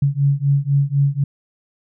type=beating tone pair; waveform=sine; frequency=138.59 / 142.59 Hz; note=C#3 / C#3; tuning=0 / +49 cents; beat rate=4 Hz; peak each=-17 dBFS; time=0.02-1.24 s; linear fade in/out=5 ms; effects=none